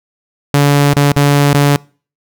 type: tone with dropouts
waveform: sawtooth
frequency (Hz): 143.2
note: D3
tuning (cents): -43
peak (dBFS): -3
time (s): 0.54-1.76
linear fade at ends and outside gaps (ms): 0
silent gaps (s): 0.934-0.966 / 1.119-1.165 / 1.531-1.545
effects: noise-tail reverb RT60 0.4 s tail -25 dB re dry